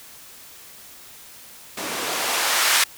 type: noise with band-pass filter sweep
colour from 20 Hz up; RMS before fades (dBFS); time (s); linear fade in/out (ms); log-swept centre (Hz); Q
blue; -22; 1.77-2.84; 5; 250 to 1600; 0.8
effects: white hiss -44 dBFS RMS until 2.97 s